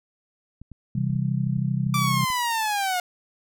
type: clicks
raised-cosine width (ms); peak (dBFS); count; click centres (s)
5; -29; 9; 0.616 / 0.717 / 0.986 / 1.101 / 1.153 / 1.474 / 1.575 / 1.868 / 2.302
type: chord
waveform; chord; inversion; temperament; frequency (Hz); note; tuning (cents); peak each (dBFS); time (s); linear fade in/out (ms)
sine; C major; none; just; 130.81 / 163.52 / 196.22; C3 / E3 / G3; 0 / -14 / +2; -24 / -27 / -28; 0.95-2.25; 5
type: linear sweep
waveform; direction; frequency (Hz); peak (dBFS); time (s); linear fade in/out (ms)
sawtooth; down; 1174.7 to 711; -19; 1.94-3; 2
effects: none